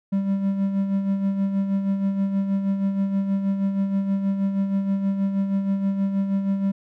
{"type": "tone with tremolo", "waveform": "triangle", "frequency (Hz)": 196, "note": "G3", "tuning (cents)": 0, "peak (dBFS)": -16, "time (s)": [0.12, 6.72], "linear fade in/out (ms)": 10, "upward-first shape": "sine", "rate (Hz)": 6.3, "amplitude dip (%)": 50, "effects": []}